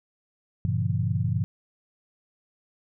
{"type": "chord", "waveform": "sine", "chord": "G diminished seventh", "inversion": "none", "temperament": "just", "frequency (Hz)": [98, 117.6, 141.12, 169.34], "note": ["G2", "Bb2", "Db3", "Fb3"], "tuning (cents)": [0, 16, 31, 47], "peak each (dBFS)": [-27, -27, -30, -30], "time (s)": [0.65, 1.44], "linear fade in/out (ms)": 0, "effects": []}